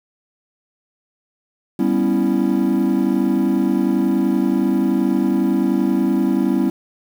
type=chord; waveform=triangle; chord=C# half-diminished seventh; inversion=second; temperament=equal; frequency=196 / 246.9 / 277.2 / 329.6 Hz; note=G3 / B3 / C#4 / E4; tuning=0 / 0 / 0 / 0 cents; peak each=-18 dBFS; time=1.79-6.7 s; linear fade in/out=5 ms; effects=tanh soft clip ceiling -4 dBFS + 7-bit